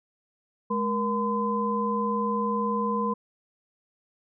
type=tone cluster; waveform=sine; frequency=210.8 / 472.9 / 1020 Hz; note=G#3 / A#4 / C6; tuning=+26 / +25 / -44 cents; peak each=-28 / -30 / -27 dBFS; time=0.7-3.14 s; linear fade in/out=10 ms; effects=none